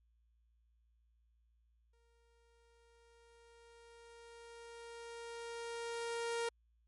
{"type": "tone with exponential growth", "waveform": "sawtooth", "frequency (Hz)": 466.2, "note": "A#4", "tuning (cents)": 0, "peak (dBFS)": -31, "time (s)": [1.93, 6.49], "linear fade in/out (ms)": 5, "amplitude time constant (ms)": 990, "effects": ["added 57 Hz sine -70 dBFS peak until 6.87 s", "MP3 48 kbps"]}